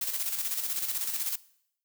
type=noise with tremolo; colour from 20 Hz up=blue; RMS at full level=-30 dBFS; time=0.01-1.36 s; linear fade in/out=5 ms; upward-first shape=square; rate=16 Hz; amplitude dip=50%; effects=noise-tail reverb RT60 0.7 s tail -20 dB re dry